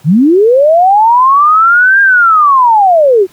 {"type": "linear two-way sweep", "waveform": "sine", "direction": "up then down", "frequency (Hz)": [130.81, 1618, 351.8], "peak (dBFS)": -3, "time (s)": [0.04, 3.27], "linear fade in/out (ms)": 50, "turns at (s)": 2.01, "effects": ["pink hiss -44 dBFS RMS until 3.32 s", "high-pass 80 Hz 12 dB/octave"]}